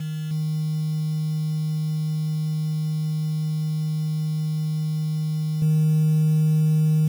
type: tone with level steps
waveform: sine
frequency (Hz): 155.3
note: D#3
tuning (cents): -3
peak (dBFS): -25 / -21 / -14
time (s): 0-7.08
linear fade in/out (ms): 5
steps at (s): 0.31 / 5.62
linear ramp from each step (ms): 2
effects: tanh soft clip ceiling -14 dBFS + 7-bit